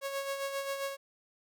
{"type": "tone with tremolo", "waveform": "sawtooth", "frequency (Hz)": 551, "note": "C#5", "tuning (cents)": -11, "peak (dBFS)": -28, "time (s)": [0.01, 0.97], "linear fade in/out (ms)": 50, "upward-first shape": "sine", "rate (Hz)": 7.5, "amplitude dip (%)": 50, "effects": []}